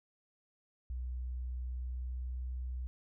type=tone with pitch glide; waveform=sine; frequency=62.2 to 62.74 Hz; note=B1 to B1; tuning=+13 to +28 cents; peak=-36 dBFS; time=0.9-2.87 s; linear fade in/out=0 ms; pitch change=+15 cents; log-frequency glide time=1.68-2.49 s; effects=none